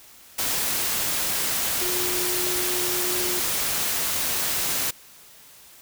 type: tone in noise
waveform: sine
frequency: 359.7 Hz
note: F#4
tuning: 49 cents flat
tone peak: -30 dBFS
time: 1.81-3.4 s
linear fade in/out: 10 ms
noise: white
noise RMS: -25 dBFS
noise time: 0.38-4.91 s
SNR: -8 dB
effects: white hiss -49 dBFS RMS until 5.81 s